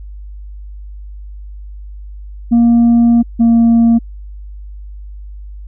sine tone pair in turn, 234.9 / 231.5 Hz, A#3 / A#3, +13 / -12 cents, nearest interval unison, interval 25 cents, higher first, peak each -3 dBFS, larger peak neither, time 2.51-3.23 / 3.39-3.99 s, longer first, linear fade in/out 20 ms, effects tanh soft clip ceiling -5 dBFS + added 50 Hz sine -27 dBFS peak until 5.67 s

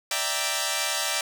5% pulse chord, E half-diminished seventh, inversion third, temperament equal, 587.3 / 659.3 / 784 / 932.3 Hz, D5 / E5 / G5 / Bb5, 0 / 0 / 0 / 0 cents, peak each -19 dBFS, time 0.11-1.21 s, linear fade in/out 2 ms, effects none

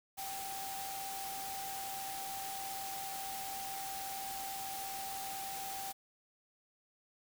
sine tone in noise, 780 Hz, G5, 9 cents flat, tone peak -42 dBFS, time 0.17-5.93 s, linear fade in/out 20 ms, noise white, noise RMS -44 dBFS, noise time 0.17-5.93 s, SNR -1 dB, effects none

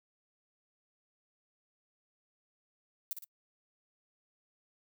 violet noise with echo, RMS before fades -36 dBFS, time 3.11-3.13 s, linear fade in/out 0 ms, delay 56 ms, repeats 2, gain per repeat -6 dB, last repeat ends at 3.242 s, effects noise-tail reverb RT60 0.1 s tail -25 dB re dry

